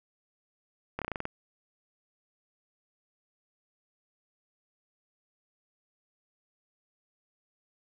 slowing click train, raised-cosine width 0.5 ms, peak -18 dBFS, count 8, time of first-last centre 0.99-1.254 s, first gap 27 ms, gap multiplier 1.11, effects none

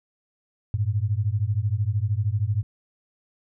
sine beating tone pair, 98 / 111 Hz, G2 / A2, 0 / +16 cents, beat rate 13 Hz, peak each -24 dBFS, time 0.74-2.63 s, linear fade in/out 0 ms, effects none

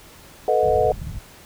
sine chord, B dominant seventh, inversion third, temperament equal with one note detuned, 440 / 493.9 / 622.3 / 729.4 Hz, A4 / B4 / D#5 / F#5, 0 / 0 / 0 / -25 cents, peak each -21 dBFS, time 0.48-0.92 s, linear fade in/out 2 ms
white low-pass noise, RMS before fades -31 dBFS, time 0.63-1.19 s, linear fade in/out 2 ms, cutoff 140 Hz, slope 24 dB/octave
effects pink hiss -46 dBFS RMS until 1.45 s

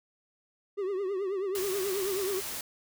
triangle tone with vibrato, 387.5 Hz, G4, 20 cents flat, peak -27 dBFS, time 0.77-2.41 s, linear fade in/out 20 ms, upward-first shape triangle, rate 9.3 Hz, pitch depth 120 cents each way
white noise, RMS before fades -37 dBFS, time 1.55-2.61 s, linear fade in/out 2 ms
effects none

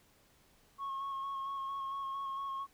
sine tone with vibrato, 1092 Hz, C#6, 26 cents flat, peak -34 dBFS, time 0.78-2.67 s, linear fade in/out 50 ms, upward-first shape square, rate 4.4 Hz, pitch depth 17 cents each way, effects tanh soft clip ceiling -35 dBFS + pink hiss -67 dBFS RMS until 2.73 s

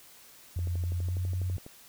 sine tone with pitch glide, 87.31 to 91.33 Hz, F2 to F#2, 0 to -22 cents, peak -28 dBFS, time 0.56-1.57 s, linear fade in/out 5 ms, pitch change +78 cents, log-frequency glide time 0.91-1.24 s
click train, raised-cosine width 2 ms, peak -31 dBFS, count 14, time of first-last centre 0.59-1.664 s, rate 12.1 Hz
effects white hiss -54 dBFS RMS until 1.88 s

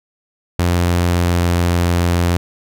sawtooth tone with pitch glide, 87.4 to 86.8 Hz, F2 to F2, +2 to -10 cents, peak -9 dBFS, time 0.59-2.37 s, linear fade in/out 0 ms, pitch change -12 cents, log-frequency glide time 1.01-1.86 s, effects none

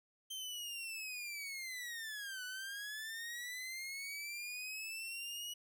sawtooth linear two-way sweep, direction down then up, 3136 to 1480 to 2925 Hz, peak -39 dBFS, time 0.3-5.54 s, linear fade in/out 10 ms, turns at 2.44 s, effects none

